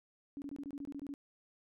sine tone bursts, 282.7 Hz, C#4, 34 cents sharp, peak -40 dBFS, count 11, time 0.37-1.139 s, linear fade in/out 0 ms, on 49 ms, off 23 ms, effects none

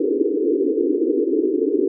white band-pass noise, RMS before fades -19 dBFS, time 0-1.88 s, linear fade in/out 5 ms, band 270 to 460 Hz, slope 96 dB/octave, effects none

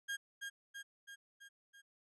35% pulse tone with echo, 1621 Hz, G#6, 42 cents flat, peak -36 dBFS, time 0.08-0.17 s, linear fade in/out 20 ms, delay 330 ms, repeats 5, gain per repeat -4 dB, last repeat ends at 1.82 s, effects resampled to 24000 Hz

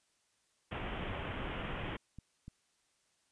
pink low-pass noise, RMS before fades -40 dBFS, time 0.71-1.97 s, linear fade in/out 10 ms, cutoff 3300 Hz, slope 96 dB/octave
click train, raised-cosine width 5 ms, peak -35 dBFS, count 6, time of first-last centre 1.01-2.481 s, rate 3.4 Hz
effects white hiss -75 dBFS RMS until 3.31 s + resampled to 22050 Hz

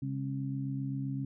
harmonic tone, 67.7 Hz, C#2, 40 cents flat, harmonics 2 / 3 / 4, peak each -34 / -43 / -37 dBFS, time 0.02-1.25 s, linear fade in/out 5 ms, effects none

